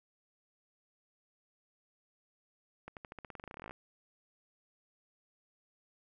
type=accelerating click train; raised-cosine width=0.5 ms; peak=-30 dBFS; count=21; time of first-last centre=2.88-3.71 s; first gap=88 ms; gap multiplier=0.91; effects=none